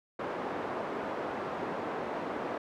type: band-pass noise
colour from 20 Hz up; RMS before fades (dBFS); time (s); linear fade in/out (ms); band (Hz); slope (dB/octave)
pink; -36; 0.19-2.58; 5; 330 to 1100; 12
effects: none